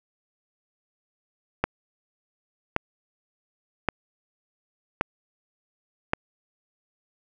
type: click train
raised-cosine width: 0.5 ms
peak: -6 dBFS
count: 5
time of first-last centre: 1.64-6.134 s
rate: 0.89 Hz
effects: none